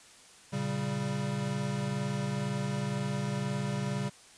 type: chord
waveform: square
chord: G diminished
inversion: first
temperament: equal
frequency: 116.54 / 138.59 / 196 Hz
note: Bb2 / Db3 / G3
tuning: 0 / 0 / 0 cents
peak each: -40 / -34 / -35 dBFS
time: 0.52-4.1 s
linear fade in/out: 20 ms
effects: white hiss -55 dBFS RMS until 4.37 s + resampled to 22050 Hz